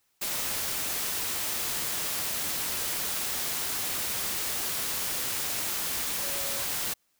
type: tone in noise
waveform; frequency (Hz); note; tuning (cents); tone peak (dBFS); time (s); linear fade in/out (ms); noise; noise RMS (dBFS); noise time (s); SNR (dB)
sine; 561; C#5; +21; -42; 6.22-6.64; 10; white; -31; 0.21-6.94; -14
effects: white hiss -72 dBFS RMS until 7.19 s